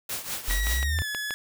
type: noise with tremolo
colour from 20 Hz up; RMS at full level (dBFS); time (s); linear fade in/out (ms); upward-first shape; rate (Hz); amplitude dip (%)
white; -30; 0.09-0.84; 5; triangle; 5.2; 80
type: linear sweep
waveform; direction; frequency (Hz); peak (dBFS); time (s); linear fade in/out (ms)
sine; up; 38.89 to 84.6; -24; 0.48-1.02; 0
type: tone with pitch glide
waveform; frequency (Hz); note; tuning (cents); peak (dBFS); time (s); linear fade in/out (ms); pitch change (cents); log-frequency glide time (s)
sawtooth; 1921 to 1701.6; B6 to G#6; -48 to +42; -26; 0.5-1.34; 0; -210; 0.81-1.08
type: click train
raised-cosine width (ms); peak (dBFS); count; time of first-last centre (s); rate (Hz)
0.3; -16; 6; 0.51-1.307; 6.27
effects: none